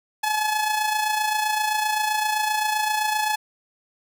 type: tone with amplitude modulation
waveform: sawtooth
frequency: 855 Hz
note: A5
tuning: 50 cents flat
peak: -15 dBFS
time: 0.23-3.36 s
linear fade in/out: 10 ms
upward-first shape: sine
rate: 27.7 Hz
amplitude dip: 50%
effects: none